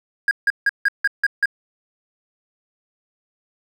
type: tone bursts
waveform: triangle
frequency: 1629 Hz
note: G#6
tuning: 34 cents flat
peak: -11 dBFS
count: 7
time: 0.28-1.457 s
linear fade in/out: 2 ms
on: 31 ms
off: 160 ms
effects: tanh soft clip ceiling -7 dBFS